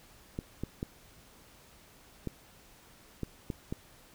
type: clicks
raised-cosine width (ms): 3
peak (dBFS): -21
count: 7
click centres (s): 0.389 / 0.636 / 0.829 / 2.273 / 3.233 / 3.502 / 3.725
effects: pink hiss -58 dBFS RMS until 4.14 s